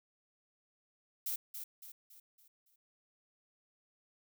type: noise with echo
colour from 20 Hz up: violet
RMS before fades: -37 dBFS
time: 1.26-1.36 s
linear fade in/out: 5 ms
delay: 280 ms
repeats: 5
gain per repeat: -7 dB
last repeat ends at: 2.76 s
effects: none